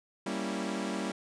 sawtooth chord, G diminished seventh, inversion none, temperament equal, 196 / 233.1 / 277.2 / 329.6 Hz, G3 / Bb3 / Db4 / Fb4, 0 / 0 / 0 / 0 cents, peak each -32 / -34 / -35 / -35 dBFS, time 0.26-1.12 s, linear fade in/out 5 ms, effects resampled to 22050 Hz

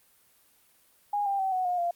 sine tone with pitch steps, 821 / 793.5 / 766.9 / 741.2 / 716.4 / 692.4 Hz, G#5 / G5 / G5 / F#5 / F5 / F5, -20 / +21 / -38 / +3 / +44 / -15 cents, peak -25 dBFS, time 1.13-1.91 s, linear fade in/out 5 ms, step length 130 ms, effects white hiss -63 dBFS RMS until 1.95 s + Opus 32 kbps

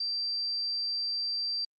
sine tone, 4696 Hz, D8, 1 cent flat, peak -29 dBFS, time 0-1.65 s, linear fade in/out 5 ms, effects Opus 24 kbps

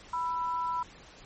sine tone pair together, 987.8 / 1332 Hz, B5 / E6, 0 / +18 cents, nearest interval perfect fourth, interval 518 cents, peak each -29 / -37 dBFS, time 0.13-0.83 s, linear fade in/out 5 ms, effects pink hiss -52 dBFS RMS until 1.25 s + MP3 32 kbps

